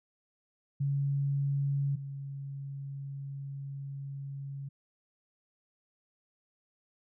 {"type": "tone pair in turn", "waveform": "sine", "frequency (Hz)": [140, 138.63], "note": ["C#3", "C#3"], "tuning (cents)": [18, 0], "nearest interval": "unison", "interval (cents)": 18, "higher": "first", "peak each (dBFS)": [-27, -37], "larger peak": "first", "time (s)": [[0.8, 1.96], [1.96, 4.69]], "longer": "second", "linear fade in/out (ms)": 10, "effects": []}